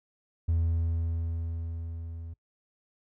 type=tone with level ramp; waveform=triangle; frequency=83 Hz; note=E2; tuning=12 cents sharp; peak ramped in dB=-20 to -36 dBFS; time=0.48-2.34 s; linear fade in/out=10 ms; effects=noise-tail reverb RT60 0.1 s tail -23 dB re dry + tanh soft clip ceiling -17 dBFS